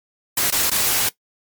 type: noise with dropouts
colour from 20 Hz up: white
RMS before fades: -19 dBFS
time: 0.37-1.09 s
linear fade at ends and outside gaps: 5 ms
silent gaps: 0.505-0.522 / 0.699-0.714 s
effects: noise-tail reverb RT60 0.1 s tail -18 dB re dry + MP3 96 kbps